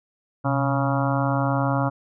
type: harmonic tone with a mistuned harmonic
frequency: 138.59 Hz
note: C#3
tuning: in tune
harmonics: 1 / 2 / 4 / 5 / 6 / 7 / 8 / 9 / 10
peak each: -23 / -26 / -29 / -30 / -31 / -31 / -32 / -33 / -33 dBFS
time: 0.44-1.9 s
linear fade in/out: 20 ms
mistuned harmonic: 1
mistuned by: -110 cents
effects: none